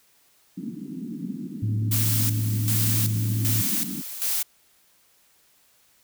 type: band-pass noise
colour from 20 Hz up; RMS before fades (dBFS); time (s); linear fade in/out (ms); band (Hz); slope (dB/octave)
pink; -34; 0.57-4.02; 10; 170 to 300; 48
type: tone with pitch glide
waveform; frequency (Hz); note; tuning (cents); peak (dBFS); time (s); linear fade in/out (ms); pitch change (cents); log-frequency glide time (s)
sine; 108.2 to 109.58; A2 to A2; -29 to -7; -22; 1.62-3.62; 10; +22; 2-3.15
type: noise with tremolo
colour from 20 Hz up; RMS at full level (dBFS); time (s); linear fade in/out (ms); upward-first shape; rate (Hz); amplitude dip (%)
blue; -25; 1.91-4.43; 10; square; 1.3; 70
effects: white hiss -61 dBFS RMS until 6.03 s